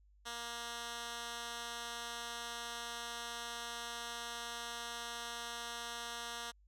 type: tone with band-pass filter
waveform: 10% pulse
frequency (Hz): 235.6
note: A#3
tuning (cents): +19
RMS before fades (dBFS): -44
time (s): 0.25-6.52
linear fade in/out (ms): 20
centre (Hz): 4400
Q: 0.56
effects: added 50 Hz sine -63 dBFS peak until 6.67 s